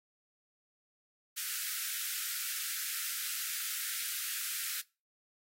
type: high-pass noise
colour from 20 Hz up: white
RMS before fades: -37 dBFS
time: 1.36-4.82 s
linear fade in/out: 20 ms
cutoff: 1300 Hz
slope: 96 dB/octave
effects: noise-tail reverb RT60 0.3 s tail -23 dB re dry + AAC 48 kbps